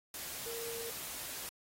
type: tone in noise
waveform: sine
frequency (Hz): 463.4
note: A#4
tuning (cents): -10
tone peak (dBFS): -42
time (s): 0.46-0.9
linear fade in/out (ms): 2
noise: white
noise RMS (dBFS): -43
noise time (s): 0.14-1.49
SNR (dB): -2
effects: AAC 48 kbps